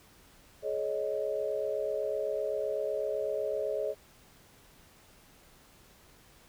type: chord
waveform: sine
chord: Ab suspended fourth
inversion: none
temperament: equal with one note detuned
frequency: 424.3 / 554.4 / 622.3 Hz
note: Ab4 / Db5 / Eb5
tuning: +37 / 0 / 0 cents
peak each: -34 dBFS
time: 0.62-3.95 s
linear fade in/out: 50 ms
effects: pink hiss -59 dBFS RMS until 6.48 s